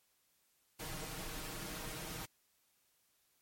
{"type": "noise with comb filter", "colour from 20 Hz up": "pink", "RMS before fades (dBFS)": -44, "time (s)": [0.79, 2.26], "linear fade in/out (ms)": 10, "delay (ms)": 6.4, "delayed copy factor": 0.7, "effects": ["white hiss -75 dBFS RMS until 3.41 s", "MP3 64 kbps"]}